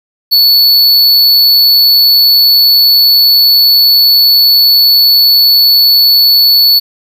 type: tone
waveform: square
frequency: 4435 Hz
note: C#8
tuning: in tune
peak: -4 dBFS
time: 0.31-6.8 s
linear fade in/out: 20 ms
effects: 7-bit